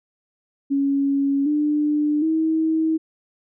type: tone with pitch steps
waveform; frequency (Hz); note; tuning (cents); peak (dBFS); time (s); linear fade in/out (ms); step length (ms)
sine; 278 / 298 / 319.3; C#4 / D4 / D#4; +5 / +25 / +45; -17; 0.7-2.98; 20; 760
effects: none

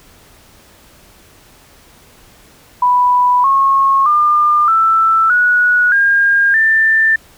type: tone with pitch steps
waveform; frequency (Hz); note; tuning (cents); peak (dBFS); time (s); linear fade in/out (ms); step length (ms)
sine; 987.8 / 1089.7 / 1202.2 / 1326.2 / 1463 / 1614 / 1780.5; B5 / C#6 / D6 / E6 / F#6 / G#6 / A6; 0 / -30 / +40 / +10 / -20 / -50 / +20; -8; 2.82-7.16; 5; 620
effects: pink hiss -45 dBFS RMS until 7.37 s

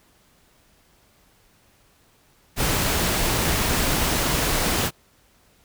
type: noise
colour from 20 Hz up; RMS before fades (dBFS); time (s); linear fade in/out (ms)
pink; -22; 2.56-4.91; 50
effects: pink hiss -59 dBFS RMS until 5.64 s

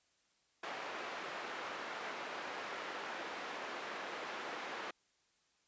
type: band-pass noise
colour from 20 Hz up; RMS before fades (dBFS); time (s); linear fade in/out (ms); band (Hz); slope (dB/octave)
white; -44; 0.63-4.91; 5; 350 to 1700; 12
effects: white hiss -75 dBFS RMS until 5.67 s + resampled to 16000 Hz

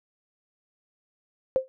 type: tone with exponential decay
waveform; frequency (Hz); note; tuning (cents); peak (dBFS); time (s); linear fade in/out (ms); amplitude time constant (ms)
sine; 523.3; C5; 0; -15; 1.56-1.68; 0; 25
effects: none

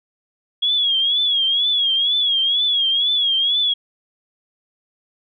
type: tone with vibrato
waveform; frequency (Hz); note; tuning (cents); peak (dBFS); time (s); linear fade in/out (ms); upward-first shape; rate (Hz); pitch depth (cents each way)
sine; 3322; G#7; 0; -15; 0.62-3.74; 10; triangle; 2.1; 110
effects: none

